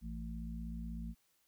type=harmonic tone; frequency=56.2 Hz; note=A1; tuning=37 cents sharp; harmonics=1 / 3 / 4; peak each=-42 / -46 / -46 dBFS; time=0.01-1.15 s; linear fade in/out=50 ms; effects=white hiss -75 dBFS RMS until 1.47 s